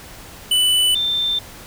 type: tone pair in turn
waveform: square / sine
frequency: 2984 / 3572 Hz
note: F#7 / A7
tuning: +14 / +25 cents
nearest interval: minor third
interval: 311 cents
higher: second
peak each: -14 / -17 dBFS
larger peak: first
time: 0.51-0.95 / 0.95-1.39 s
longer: neither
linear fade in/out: 5 ms
effects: pink hiss -39 dBFS RMS until 1.66 s